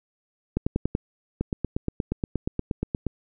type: two click trains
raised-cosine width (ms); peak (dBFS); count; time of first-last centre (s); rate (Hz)
3; -10 / -12; 5 / 15; 0.57-0.951 / 1.41-3.067; 10.5 / 8.45
effects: none